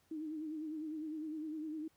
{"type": "tone with vibrato", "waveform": "sine", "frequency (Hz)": 310.4, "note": "D#4", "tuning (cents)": -4, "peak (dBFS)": -39, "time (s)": [0.11, 1.88], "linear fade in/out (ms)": 5, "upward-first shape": "sine", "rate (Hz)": 9.9, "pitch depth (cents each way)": 60, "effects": ["pink hiss -73 dBFS RMS until 1.96 s", "high-pass 60 Hz 12 dB/octave"]}